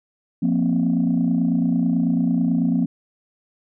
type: chord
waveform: sine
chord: F suspended fourth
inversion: none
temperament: just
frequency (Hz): 174.61 / 232.8 / 261.9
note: F3 / Bb3 / C4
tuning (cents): 0 / -2 / +2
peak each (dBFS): -20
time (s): 0.42-2.86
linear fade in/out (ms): 10
effects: tanh soft clip ceiling -11 dBFS